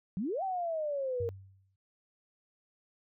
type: exponential two-way sweep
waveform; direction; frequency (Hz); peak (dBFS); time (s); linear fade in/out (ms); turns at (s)
sine; up then down; 171.2 to 784 to 459.6; -31; 0.17-1.29; 0; 0.43
type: tone with exponential decay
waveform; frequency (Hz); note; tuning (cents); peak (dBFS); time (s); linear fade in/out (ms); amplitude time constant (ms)
sine; 96.3; G2; -30; -34; 1.2-1.76; 5; 120
effects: none